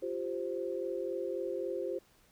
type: chord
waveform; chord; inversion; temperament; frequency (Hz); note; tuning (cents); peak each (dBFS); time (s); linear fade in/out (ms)
sine; F suspended second; none; just; 349.2 / 392.9 / 523.8; F4 / G4 / C5; 0 / +4 / +2; -38 / -38 / -37; 0.02-1.99; 10
effects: pink hiss -66 dBFS RMS until 2.31 s